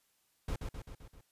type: noise with echo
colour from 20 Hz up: brown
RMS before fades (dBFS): -35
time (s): 0.48-0.56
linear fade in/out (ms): 5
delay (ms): 130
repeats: 5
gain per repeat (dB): -4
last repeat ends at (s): 1.21
effects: white hiss -74 dBFS RMS until 1.31 s + resampled to 32000 Hz